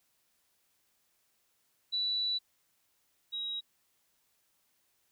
sine tone pair in turn, 3951 / 3825 Hz, B7 / A#7, 0 / +44 cents, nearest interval minor second, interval 56 cents, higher first, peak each -29 / -34 dBFS, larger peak first, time 1.92-2.39 / 3.32-3.61 s, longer first, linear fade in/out 20 ms, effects white hiss -74 dBFS RMS until 5.11 s

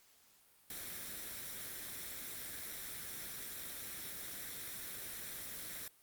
white noise with comb filter, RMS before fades -45 dBFS, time 0.7-5.88 s, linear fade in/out 2 ms, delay 0.53 ms, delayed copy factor +0.5, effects white hiss -67 dBFS RMS until 6.02 s + Opus 48 kbps

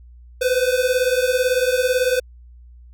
square beating tone pair, 496.7 / 514.7 Hz, B4 / C5, +10 / -29 cents, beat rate 18 Hz, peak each -20 dBFS, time 0.41-2.2 s, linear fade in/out 10 ms, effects added 60 Hz sine -41 dBFS peak until 2.93 s

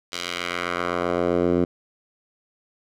10% pulse tone with band-pass filter sweep, 87.7 Hz, F2, 8 cents sharp, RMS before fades -24 dBFS, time 0.12-1.65 s, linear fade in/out 10 ms, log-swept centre 4300 to 290 Hz, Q 1.1, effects none

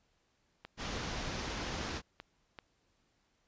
click train, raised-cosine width 0.3 ms, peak -29 dBFS, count 6, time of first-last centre 0.65-2.588 s, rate 2.58 Hz
pink low-pass noise, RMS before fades -39 dBFS, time 0.77-2.02 s, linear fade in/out 50 ms, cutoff 6600 Hz, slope 48 dB/octave
effects pink hiss -75 dBFS RMS until 3.47 s + resampled to 16000 Hz

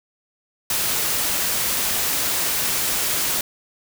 white noise, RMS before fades -22 dBFS, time 0.7-3.41 s, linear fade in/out 2 ms, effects none

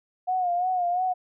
sine tone with vibrato, 721 Hz, F#5, 45 cents flat, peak -22 dBFS, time 0.27-1.14 s, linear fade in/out 20 ms, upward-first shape sine, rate 2.9 Hz, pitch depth 59 cents each way, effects none

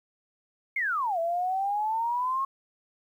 sine exponential two-way sweep, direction down then up, 2217 to 658 to 1093 Hz, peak -25 dBFS, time 0.76-2.45 s, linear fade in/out 5 ms, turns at 1.19 s, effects 10-bit

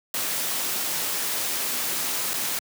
white noise with dropouts, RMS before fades -27 dBFS, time 0.14-2.59 s, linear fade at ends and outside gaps 2 ms, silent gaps 2.335-2.339 s, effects high-pass 150 Hz 12 dB/octave

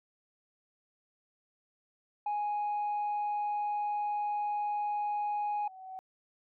sine tone, 830.6 Hz, G#5, in tune, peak -28 dBFS, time 2.26-5.68 s, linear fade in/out 5 ms
sine tone with exponential growth, 755 Hz, F#5, 35 cents sharp, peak -38 dBFS, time 4.97-5.99 s, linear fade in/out 0 ms, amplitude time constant 220 ms
effects tanh soft clip ceiling -28 dBFS

